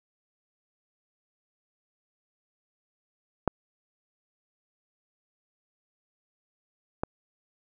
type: clicks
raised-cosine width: 1 ms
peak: -8 / -13 dBFS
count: 2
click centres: 3.477 / 7.035 s
effects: none